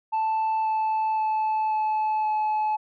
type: tone with pitch steps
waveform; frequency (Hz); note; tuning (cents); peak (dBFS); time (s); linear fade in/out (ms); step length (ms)
sine; 880 / 874.4 / 868.9 / 863.4 / 857.9; A5 / A5 / A5 / A5 / A5; 0 / -11 / -22 / -33 / -44; -19; 0.12-2.77; 20; 530
effects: tanh soft clip ceiling -21 dBFS